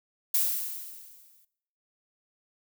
violet noise with exponential decay, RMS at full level -23 dBFS, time 0.34-1.45 s, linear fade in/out 5 ms, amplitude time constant 240 ms, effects noise-tail reverb RT60 0.7 s tail -19 dB re dry

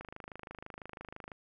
click train, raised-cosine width 0.5 ms, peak -29 dBFS, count 35, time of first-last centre 0.01-1.318 s, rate 26 Hz, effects none

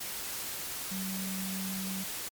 sine tone in noise, 190 Hz, F#3, 46 cents sharp, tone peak -35 dBFS, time 0.91-2.04 s, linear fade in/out 10 ms, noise white, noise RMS -38 dBFS, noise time 0-2.29 s, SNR 0 dB, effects MP3 96 kbps

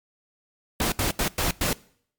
pink noise bursts at uneven times, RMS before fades -24 dBFS, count 5, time 0.8-0.92 / 0.99-1.11 / 1.19-1.28 / 1.38-1.51 / 1.61-1.73 s, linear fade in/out 2 ms, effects noise-tail reverb RT60 0.6 s tail -22 dB re dry + MP3 96 kbps

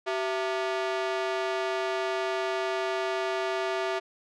sawtooth ring-modulated tone, 523.3 Hz, C5, in tune, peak -20 dBFS, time 0.06-4 s, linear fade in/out 20 ms, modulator 141 Hz, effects low-pass 4000 Hz 12 dB/octave

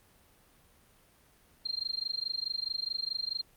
sine tone with amplitude modulation, 4186 Hz, C8, in tune, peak -28 dBFS, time 1.65-3.42 s, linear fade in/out 10 ms, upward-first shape sine, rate 24.7 Hz, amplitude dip 100%, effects pink hiss -63 dBFS RMS until 3.56 s + Opus 32 kbps

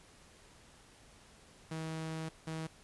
sawtooth tone bursts at uneven times, 160 Hz, D#3, 49 cents sharp, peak -34 dBFS, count 2, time 1.71-2.29 / 2.47-2.67 s, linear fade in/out 5 ms, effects pink hiss -60 dBFS RMS until 2.83 s + resampled to 24000 Hz

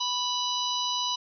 harmonic tone, 987.8 Hz, B5, in tune, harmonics 1 / 3 / 4 / 5 / 6, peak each -31 / -32 / -31 / -36 / -37 dBFS, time 0-1.16 s, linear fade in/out 10 ms, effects none

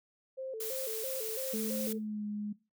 sine tone with vibrato, 482.6 Hz, B4, 40 cents flat, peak -37 dBFS, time 0.37-1.99 s, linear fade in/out 20 ms, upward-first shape square, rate 3 Hz, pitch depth 150 cents each way
blue noise, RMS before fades -39 dBFS, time 0.6-1.93 s, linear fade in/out 5 ms
sine tone with pitch glide, 215.1 to 208.4 Hz, A3 to G#3, -39 to +6 cents, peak -34 dBFS, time 1.53-2.53 s, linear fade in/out 10 ms, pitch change -55 cents, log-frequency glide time 2-2.26 s
effects noise-tail reverb RT60 0.3 s tail -20 dB re dry

